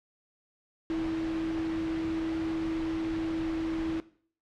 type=tone in noise; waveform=sine; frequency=324.3 Hz; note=E4; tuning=28 cents flat; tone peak=-28 dBFS; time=0.9-4 s; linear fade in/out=0 ms; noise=pink; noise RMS=-40 dBFS; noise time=0.9-4 s; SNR=+9 dB; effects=noise-tail reverb RT60 0.5 s tail -17 dB re dry + low-pass 3000 Hz 12 dB/octave